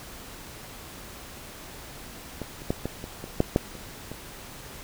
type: clicks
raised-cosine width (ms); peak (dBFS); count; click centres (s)
2; -19 / -28 / -11 / -15 / -22 / -21 / -6 / -6 / -28 / -22; 10; 2.417 / 2.619 / 2.705 / 2.856 / 3.041 / 3.241 / 3.404 / 3.561 / 3.753 / 4.116
effects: pink hiss -43 dBFS RMS until 4.83 s